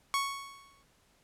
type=tone with exponential decay; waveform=sawtooth; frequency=1108.7 Hz; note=C#6; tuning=in tune; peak=-22 dBFS; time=0.14-0.83 s; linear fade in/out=0 ms; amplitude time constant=150 ms; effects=pink hiss -67 dBFS RMS until 1.23 s + low-pass 12000 Hz 12 dB/octave